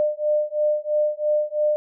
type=beating tone pair; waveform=sine; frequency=600 / 603 Hz; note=D5 / D5; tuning=+37 / +46 cents; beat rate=3 Hz; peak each=-22 dBFS; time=0-1.76 s; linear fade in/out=0 ms; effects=none